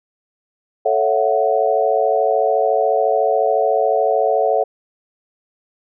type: chord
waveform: sine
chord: F# minor seventh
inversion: first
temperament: equal with one note detuned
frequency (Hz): 440 / 554.4 / 666.1 / 740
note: A4 / C#5 / E5 / F#5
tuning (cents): 0 / 0 / +18 / 0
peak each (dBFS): -19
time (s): 0.85-4.64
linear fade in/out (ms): 10
effects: none